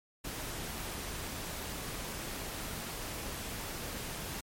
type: noise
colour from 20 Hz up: pink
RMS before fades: -40 dBFS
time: 0.24-4.41 s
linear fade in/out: 10 ms
effects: MP3 64 kbps